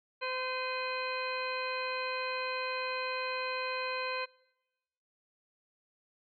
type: harmonic tone with a mistuned harmonic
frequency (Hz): 514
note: C5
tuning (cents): -31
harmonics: 1 / 2 / 3 / 4 / 5 / 6 / 8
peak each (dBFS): -38 / -38 / -41 / -45 / -39 / -49 / -44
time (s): 0.21-4.26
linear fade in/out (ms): 20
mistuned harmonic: 5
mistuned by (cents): -48
effects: noise-tail reverb RT60 1.0 s tail -24 dB re dry